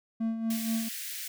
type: tone with tremolo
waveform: triangle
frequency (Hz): 225.4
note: A3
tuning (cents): +42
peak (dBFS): -24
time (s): 0.2-0.89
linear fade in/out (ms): 10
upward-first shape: sine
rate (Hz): 4.2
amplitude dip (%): 55
type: high-pass noise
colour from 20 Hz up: white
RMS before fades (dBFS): -38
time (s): 0.5-1.28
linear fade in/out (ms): 5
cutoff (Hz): 1600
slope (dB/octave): 48
effects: none